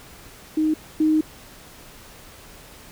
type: tone pair in turn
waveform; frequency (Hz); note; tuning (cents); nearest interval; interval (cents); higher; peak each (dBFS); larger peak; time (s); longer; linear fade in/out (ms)
sine; 311.1 / 311.1; D#4 / D#4; 0 / 0; unison; 0; neither; -17 / -15; second; 0.57-0.74 / 1-1.21; second; 5
effects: pink hiss -45 dBFS RMS until 2.91 s